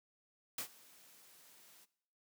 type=noise with ADSR envelope; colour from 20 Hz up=white; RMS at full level=-39 dBFS; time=0.58-1.86 s; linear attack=4 ms; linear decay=90 ms; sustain=-23 dB; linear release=26 ms; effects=noise-tail reverb RT60 0.7 s tail -19 dB re dry + high-pass 150 Hz 12 dB/octave